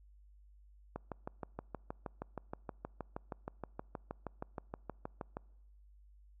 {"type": "click train", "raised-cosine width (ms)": 1, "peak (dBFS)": -26, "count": 29, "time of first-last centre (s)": [0.96, 5.369], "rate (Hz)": 6.35, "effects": ["noise-tail reverb RT60 1.0 s tail -26 dB re dry", "added 50 Hz sine -58 dBFS peak until 6.4 s"]}